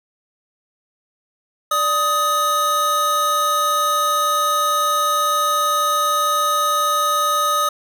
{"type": "tone pair together", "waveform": "square", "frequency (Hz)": [587.3, 1253.8], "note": ["D5", "D#6"], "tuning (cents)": [0, 13], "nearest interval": "octave + minor second", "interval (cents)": 1313, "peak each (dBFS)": [-26, -17], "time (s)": [1.71, 7.69], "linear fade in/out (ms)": 5, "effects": []}